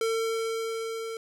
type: tone with level ramp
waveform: square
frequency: 451.4 Hz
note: A4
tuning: 44 cents sharp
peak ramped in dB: -25 to -34 dBFS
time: 0.01-1.17 s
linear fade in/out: 2 ms
effects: low-pass 12000 Hz 12 dB/octave + 11-bit